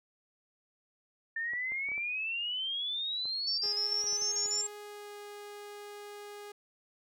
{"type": "exponential sweep", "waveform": "sine", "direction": "up", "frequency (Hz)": [1789, 7500], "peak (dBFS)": -32, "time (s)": [1.36, 4.67], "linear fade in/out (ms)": 5}
{"type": "clicks", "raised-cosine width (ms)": 1, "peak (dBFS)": -37, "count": 11, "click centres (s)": [1.535, 1.72, 1.888, 1.918, 1.979, 3.255, 3.657, 4.041, 4.128, 4.222, 4.459]}
{"type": "tone bursts", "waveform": "sine", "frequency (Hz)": 5400, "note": "E8", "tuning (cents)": 41, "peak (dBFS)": -31, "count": 8, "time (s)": [3.47, 4.616], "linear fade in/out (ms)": 5, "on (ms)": 110, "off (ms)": 38}
{"type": "tone with pitch glide", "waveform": "sawtooth", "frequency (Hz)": [415.3, 412], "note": ["G#4", "G#4"], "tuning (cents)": [0, -14], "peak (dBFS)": -40, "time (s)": [3.63, 6.52], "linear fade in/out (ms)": 5, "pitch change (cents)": -14, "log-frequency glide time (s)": [4.76, 5.15]}
{"effects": []}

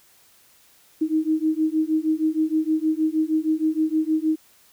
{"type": "beating tone pair", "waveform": "sine", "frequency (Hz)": [311.1, 317.5], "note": ["D#4", "D#4"], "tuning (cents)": [0, 35], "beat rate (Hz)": 6.4, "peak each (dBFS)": -22, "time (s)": [1.01, 4.36], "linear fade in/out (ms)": 10, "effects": ["white hiss -56 dBFS RMS until 4.72 s"]}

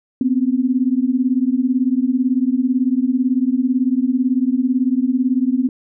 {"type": "beating tone pair", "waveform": "sine", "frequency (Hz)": [246.9, 264.9], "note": ["B3", "C4"], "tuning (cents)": [0, 22], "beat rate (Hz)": 18, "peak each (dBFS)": -17, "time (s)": [0.21, 5.69], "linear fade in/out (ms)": 2, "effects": []}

